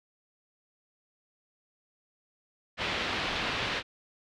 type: low-pass noise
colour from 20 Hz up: white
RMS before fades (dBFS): -32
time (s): 2.77-3.83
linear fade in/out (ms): 50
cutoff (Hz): 3600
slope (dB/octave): 24
effects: none